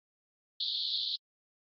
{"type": "band-pass noise", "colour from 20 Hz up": "pink", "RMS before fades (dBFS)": -34, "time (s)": [0.6, 1.16], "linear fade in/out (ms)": 5, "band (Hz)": [3400, 4500], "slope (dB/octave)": 96, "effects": ["AAC 32 kbps"]}